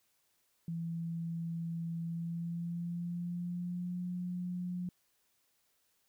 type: tone with pitch glide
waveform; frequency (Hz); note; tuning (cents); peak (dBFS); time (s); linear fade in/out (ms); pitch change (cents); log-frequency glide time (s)
sine; 166.8 to 178.77; E3 to F3; +21 to +41; -35; 0.68-4.89; 2; +120; 2.02-4.01
effects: white hiss -75 dBFS RMS until 6.08 s